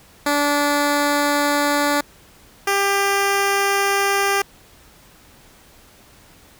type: tone pair in turn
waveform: 10% pulse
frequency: 289.7 / 397.5 Hz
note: D4 / G4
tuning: -24 / +24 cents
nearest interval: perfect fourth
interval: 548 cents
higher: second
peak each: -8 dBFS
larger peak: neither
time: 0.26-2.01 / 2.67-4.42 s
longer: neither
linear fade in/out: 5 ms
effects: pink hiss -49 dBFS RMS until 6.59 s